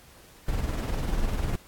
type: noise with tremolo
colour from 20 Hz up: brown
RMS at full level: -25 dBFS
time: 0.48-1.56 s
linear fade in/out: 5 ms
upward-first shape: sine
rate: 20 Hz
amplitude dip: 50%
effects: pink hiss -53 dBFS RMS until 1.67 s + AAC 64 kbps